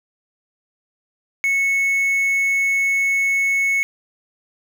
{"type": "tone with quantisation", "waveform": "triangle", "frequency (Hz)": 2202, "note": "C#7", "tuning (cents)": -12, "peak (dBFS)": -14, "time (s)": [1.44, 3.83], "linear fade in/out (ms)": 0, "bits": 7, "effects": []}